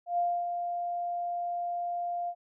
sine tone with ADSR envelope, 699 Hz, F5, 1 cent sharp, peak -24 dBFS, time 0.06-2.35 s, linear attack 120 ms, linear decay 270 ms, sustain -6 dB, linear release 64 ms, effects none

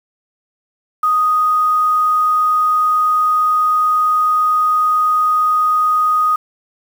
sine tone with quantisation, 1244.5 Hz, D#6, in tune, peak -11 dBFS, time 1.03-6.36 s, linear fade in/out 5 ms, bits 6, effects none

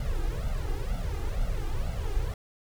brown noise with flanger, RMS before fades -29 dBFS, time 0-2.34 s, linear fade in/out 2 ms, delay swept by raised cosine 1.4 to 2.5 ms, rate 2.1 Hz, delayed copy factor +1, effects none

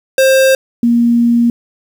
square / sine tone pair in turn, 530 / 236.1 Hz, C5 / A#3, +22 / +22 cents, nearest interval octave + major second, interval 1400 cents, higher first, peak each -7 dBFS, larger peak neither, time 0.18-0.55 / 0.83-1.5 s, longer second, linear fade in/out 2 ms, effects 7-bit

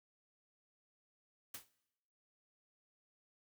white noise with exponential decay, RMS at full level -42 dBFS, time 1.54-1.69 s, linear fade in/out 5 ms, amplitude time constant 31 ms, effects noise-tail reverb RT60 0.9 s tail -21 dB re dry

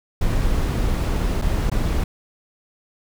brown noise with dropouts, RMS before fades -20 dBFS, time 0.21-2.04 s, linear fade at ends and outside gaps 5 ms, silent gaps 1.416-1.42 / 1.699-1.715 s, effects none

